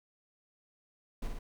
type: noise with echo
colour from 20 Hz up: brown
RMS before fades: -35 dBFS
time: 1.22-1.28 s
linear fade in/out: 5 ms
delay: 55 ms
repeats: 2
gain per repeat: -3 dB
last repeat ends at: 1.39 s
effects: none